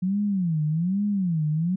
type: tone with vibrato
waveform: sine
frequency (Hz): 177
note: F3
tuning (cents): +23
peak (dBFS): -21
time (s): 0.02-1.76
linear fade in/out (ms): 10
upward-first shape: sine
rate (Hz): 1.2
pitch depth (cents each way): 270
effects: none